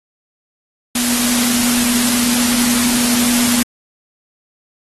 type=tone in noise; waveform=sine; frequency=242.4 Hz; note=B3; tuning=32 cents flat; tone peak=-17 dBFS; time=0.95-3.63 s; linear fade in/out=5 ms; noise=white; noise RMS=-17 dBFS; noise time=0.95-3.63 s; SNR=-3 dB; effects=AAC 32 kbps